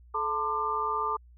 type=tone cluster; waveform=sine; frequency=433.2 / 896 / 1030 / 1193 Hz; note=A4 / A5 / C6 / D6; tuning=-27 / +31 / -28 / +27 cents; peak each=-36 / -33 / -34 / -29 dBFS; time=0.14-1.17 s; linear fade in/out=10 ms; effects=added 60 Hz sine -51 dBFS peak until 1.37 s